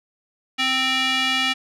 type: tone with band-pass filter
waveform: square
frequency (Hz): 261.6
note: C4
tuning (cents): 0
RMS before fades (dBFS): -21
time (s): 0.58-1.54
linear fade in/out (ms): 20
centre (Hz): 2800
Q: 2.3
effects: none